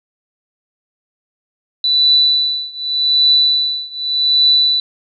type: tone with tremolo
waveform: sine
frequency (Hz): 3975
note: B7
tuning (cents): +10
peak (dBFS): -7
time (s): 1.84-4.8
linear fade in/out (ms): 2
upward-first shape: triangle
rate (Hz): 0.85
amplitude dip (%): 95
effects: none